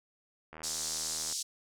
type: click train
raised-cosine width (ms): 0.5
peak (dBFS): -31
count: 64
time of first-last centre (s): 0.53-1.324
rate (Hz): 79.3
type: band-pass noise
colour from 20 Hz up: white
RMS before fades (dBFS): -36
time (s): 0.63-1.43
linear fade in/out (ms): 10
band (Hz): 4500 to 7800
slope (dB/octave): 24
effects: none